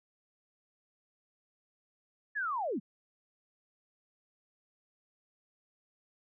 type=linear sweep; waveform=sine; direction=down; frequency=1760 to 158.3 Hz; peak=-31 dBFS; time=2.35-2.8 s; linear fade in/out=20 ms; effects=none